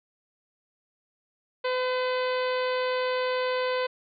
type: harmonic tone with a mistuned harmonic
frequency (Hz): 507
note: B4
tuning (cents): +45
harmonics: 1 / 2 / 3 / 4 / 5 / 6 / 7 / 8 / 9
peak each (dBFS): -26 / -32 / -36 / -38 / -40 / -42 / -43 / -44 / -45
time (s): 1.64-3.87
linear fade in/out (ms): 10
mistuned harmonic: 9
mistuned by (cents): -17
effects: none